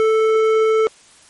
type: tone with hard clipping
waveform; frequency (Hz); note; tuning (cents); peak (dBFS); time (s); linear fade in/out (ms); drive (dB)
sine; 440; A4; 0; -14; 0-0.87; 0; 10
effects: white hiss -48 dBFS RMS until 1.29 s + MP3 48 kbps